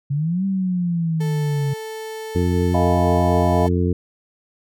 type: exponential two-way sweep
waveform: sine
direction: up then down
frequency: 136.5 to 196 to 136.5 Hz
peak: -18 dBFS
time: 0.1-1.74 s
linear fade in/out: 10 ms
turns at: 0.45 s
type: tone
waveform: 35% pulse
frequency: 440 Hz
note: A4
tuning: in tune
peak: -27 dBFS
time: 1.2-3.69 s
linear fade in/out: 10 ms
type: harmonic tone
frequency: 88.8 Hz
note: F2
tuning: 29 cents sharp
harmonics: 1 / 2 / 3 / 4 / 5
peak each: -19 / -22 / -24 / -25 / -26 dBFS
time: 2.35-3.93 s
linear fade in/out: 5 ms
type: chord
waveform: sine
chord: F half-diminished seventh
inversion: third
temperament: equal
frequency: 622.3 / 698.5 / 830.6 / 987.8 Hz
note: Eb5 / F5 / Ab5 / Cb6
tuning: 0 / 0 / 0 / 0 cents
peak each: -22 / -22 / -28 / -27 dBFS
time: 2.74-3.67 s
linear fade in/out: 5 ms
effects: none